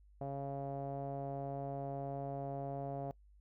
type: tone with low-pass filter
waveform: sawtooth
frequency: 138.59 Hz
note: C#3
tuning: in tune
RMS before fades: -41 dBFS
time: 0.21-3.11 s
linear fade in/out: 0 ms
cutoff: 660 Hz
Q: 5.6
effects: noise-tail reverb RT60 0.1 s tail -23 dB re dry + added 50 Hz sine -60 dBFS peak until 3.4 s